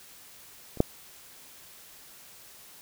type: clicks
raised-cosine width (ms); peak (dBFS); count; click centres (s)
2; -29 / -6; 2; 0.773 / 0.804
effects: white hiss -51 dBFS RMS until 2.81 s